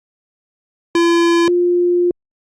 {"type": "tone pair in turn", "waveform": ["square", "sine"], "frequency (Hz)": [339.7, 352.3], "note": ["F4", "F4"], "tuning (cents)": [-48, 15], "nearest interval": "minor second", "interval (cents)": 63, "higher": "second", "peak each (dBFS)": -11, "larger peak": "neither", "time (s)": [[0.95, 1.48], [1.48, 2.11]], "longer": "second", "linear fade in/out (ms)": 2, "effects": ["low-pass 6000 Hz 12 dB/octave", "Opus 48 kbps"]}